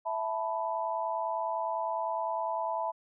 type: chord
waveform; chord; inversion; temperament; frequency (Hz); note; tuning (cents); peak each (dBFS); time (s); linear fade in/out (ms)
sine; E suspended fourth; none; just; 659.3 / 879 / 988.9; E5 / A5 / B5; 0 / -2 / +2; -34; 0.05-2.92; 20
effects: none